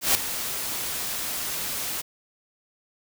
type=noise with ADSR envelope; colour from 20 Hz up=white; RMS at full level=-18 dBFS; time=0.01-2.02 s; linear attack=140 ms; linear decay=3 ms; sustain=-12 dB; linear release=16 ms; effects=none